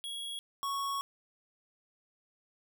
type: tone pair in turn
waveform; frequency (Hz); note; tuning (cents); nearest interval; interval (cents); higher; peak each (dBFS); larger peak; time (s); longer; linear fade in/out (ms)
square; 3322 / 1108.6; G#7 / C#6; 0 / 0; octave + perfect fifth; 1900; first; -38 / -33; second; 0.04-0.39 / 0.63-1.01; second; 0
effects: none